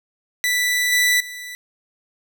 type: tone with level steps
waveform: sawtooth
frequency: 1975.5 Hz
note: B6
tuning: in tune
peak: -14 / -11 / -28 dBFS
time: 0.44-1.55 s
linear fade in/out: 0 ms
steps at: 0.92 / 1.2 s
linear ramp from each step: 5 ms
effects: none